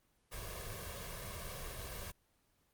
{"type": "noise with comb filter", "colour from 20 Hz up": "pink", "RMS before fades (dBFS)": -44, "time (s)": [0.31, 2.12], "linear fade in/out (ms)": 20, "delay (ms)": 1.8, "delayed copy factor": 0.95, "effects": ["pink hiss -75 dBFS RMS until 2.73 s", "Opus 24 kbps"]}